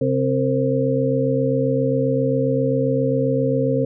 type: tone cluster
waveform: sine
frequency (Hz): 134.5 / 263.7 / 459.5 / 527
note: C3 / C4 / A#4 / C5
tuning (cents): +48 / +14 / -25 / +12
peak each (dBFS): -22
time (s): 0.01-3.85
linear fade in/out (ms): 5
effects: none